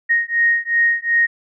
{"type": "beating tone pair", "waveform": "sine", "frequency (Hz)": [1864.7, 1867.4], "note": ["A#6", "A#6"], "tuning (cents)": [0, 3], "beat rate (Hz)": 2.7, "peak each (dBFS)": -17, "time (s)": [0.09, 1.27], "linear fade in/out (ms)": 20, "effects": []}